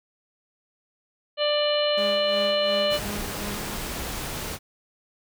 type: harmonic tone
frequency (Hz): 592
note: D5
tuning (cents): +14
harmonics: 1 / 2 / 3 / 4 / 5 / 6 / 7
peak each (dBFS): -22 / -33 / -36 / -36 / -27 / -39 / -31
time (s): 1.37-3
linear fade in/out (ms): 50
type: tone with tremolo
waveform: sawtooth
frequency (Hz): 205.7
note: G#3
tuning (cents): -16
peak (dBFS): -27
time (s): 1.97-3.76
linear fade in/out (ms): 10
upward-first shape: sine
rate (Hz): 2.8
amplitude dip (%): 70
type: noise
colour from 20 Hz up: pink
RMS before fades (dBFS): -32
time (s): 2.89-4.59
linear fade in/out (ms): 50
effects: none